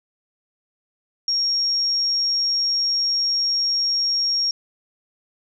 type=tone; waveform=sine; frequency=5570 Hz; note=F8; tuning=5 cents flat; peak=-18 dBFS; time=1.28-4.51 s; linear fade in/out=2 ms; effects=none